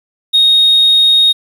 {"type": "tone", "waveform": "triangle", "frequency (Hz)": 3729, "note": "A#7", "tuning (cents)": 0, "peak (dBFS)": -3, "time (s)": [0.33, 1.33], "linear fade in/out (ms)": 20, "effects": ["tanh soft clip ceiling -2 dBFS", "7-bit"]}